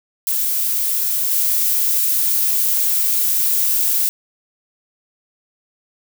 violet noise with level steps, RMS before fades -19 / -17 dBFS, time 0.27-4.09 s, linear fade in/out 0 ms, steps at 1.31 s, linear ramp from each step 5 ms, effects none

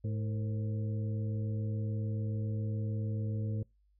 harmonic tone with a mistuned harmonic, 107 Hz, A2, 48 cents flat, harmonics 1 / 2 / 3 / 4 / 5, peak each -32 / -41 / -48 / -47 / -51 dBFS, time 0.04-3.63 s, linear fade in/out 5 ms, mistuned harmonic 4, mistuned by +110 cents, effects noise-tail reverb RT60 0.2 s tail -24 dB re dry + added 50 Hz sine -66 dBFS peak until 3.99 s

